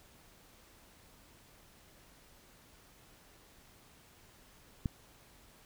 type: click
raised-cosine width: 5 ms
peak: -20 dBFS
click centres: 4.858 s
effects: pink hiss -61 dBFS RMS until 5.65 s